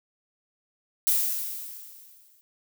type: noise with exponential decay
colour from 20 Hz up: violet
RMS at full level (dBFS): -21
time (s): 1.07-2.41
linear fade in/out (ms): 0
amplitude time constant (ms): 290
effects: none